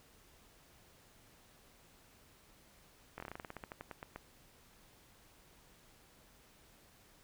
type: slowing click train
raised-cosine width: 0.5 ms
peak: -29 dBFS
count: 17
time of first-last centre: 3.18-4.16 s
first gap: 21 ms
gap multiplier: 1.13
effects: pink hiss -64 dBFS RMS until 7.23 s